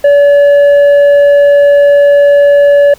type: tone with tanh clipping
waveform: sine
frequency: 572 Hz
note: D5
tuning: 46 cents flat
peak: -3 dBFS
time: 0.04-2.94 s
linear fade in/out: 5 ms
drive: 5 dB
effects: pink hiss -39 dBFS RMS until 2.98 s